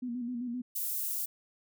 sine tone with vibrato, 243.2 Hz, B3, 26 cents flat, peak -33 dBFS, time 0.02-0.62 s, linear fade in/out 10 ms, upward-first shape square, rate 7.7 Hz, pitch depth 51 cents each way
white high-pass noise, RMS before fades -34 dBFS, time 0.75-1.26 s, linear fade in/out 10 ms, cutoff 11000 Hz, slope 12 dB/octave
effects none

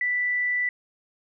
sine tone, 1975.5 Hz, B6, in tune, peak -22 dBFS, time 0.01-0.69 s, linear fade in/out 2 ms, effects none

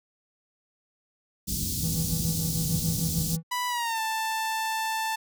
pink band-stop noise, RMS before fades -28 dBFS, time 1.47-3.37 s, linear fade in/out 20 ms, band 240 to 4700 Hz, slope 24 dB/octave
triangle tone with tremolo, 163.3 Hz, E3, 16 cents flat, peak -23 dBFS, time 1.81-3.43 s, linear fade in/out 50 ms, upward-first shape sine, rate 6.7 Hz, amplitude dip 60%
sawtooth tone with pitch glide, 987.8 to 885.1 Hz, B5 to A5, 0 to +10 cents, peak -23 dBFS, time 3.51-5.16 s, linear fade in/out 10 ms, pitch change -190 cents, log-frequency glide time 3.68-4 s
effects high-pass 60 Hz 12 dB/octave

